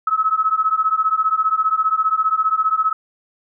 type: beating tone pair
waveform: sine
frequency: 1283 / 1298 Hz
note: E6 / E6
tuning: -47 / -27 cents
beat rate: 15 Hz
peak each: -18 dBFS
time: 0.07-2.93 s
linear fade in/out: 5 ms
effects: none